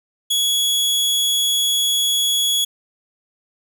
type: tone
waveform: sawtooth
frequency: 3360 Hz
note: G#7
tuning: 19 cents sharp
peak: -13 dBFS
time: 0.3-2.65 s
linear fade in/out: 10 ms
effects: none